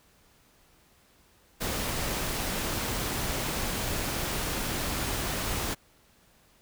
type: noise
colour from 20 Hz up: pink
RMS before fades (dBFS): -31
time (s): 1.6-5.75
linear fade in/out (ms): 20
effects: pink hiss -62 dBFS RMS until 6.61 s